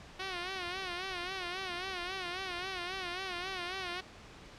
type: tone with vibrato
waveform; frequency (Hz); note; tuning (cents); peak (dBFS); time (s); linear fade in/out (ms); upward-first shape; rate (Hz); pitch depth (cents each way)
5% pulse; 366; F#4; -19; -25; 0.19-4.01; 10; sine; 3.7; 91
effects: pink hiss -52 dBFS RMS until 4.58 s + low-pass 5000 Hz 12 dB/octave